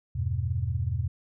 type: chord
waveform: sine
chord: E minor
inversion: none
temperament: just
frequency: 82.41 / 98.89 / 123.61 Hz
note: E2 / G2 / B2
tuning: 0 / +16 / +2 cents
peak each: -30 dBFS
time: 0.15-1.08 s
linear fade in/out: 10 ms
effects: none